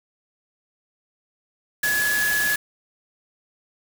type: tone in noise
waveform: sine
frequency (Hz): 1695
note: G#6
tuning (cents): +35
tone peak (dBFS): -20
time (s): 1.83-2.56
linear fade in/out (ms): 5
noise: white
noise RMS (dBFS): -27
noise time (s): 1.83-2.56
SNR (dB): +4
effects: none